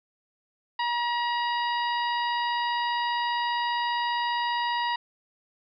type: harmonic tone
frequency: 955 Hz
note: A#5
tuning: 42 cents sharp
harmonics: 1 / 2 / 3 / 4 / 5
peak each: -26 / -32 / -36 / -38 / -40 dBFS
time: 0.79-4.96 s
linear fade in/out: 5 ms
effects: none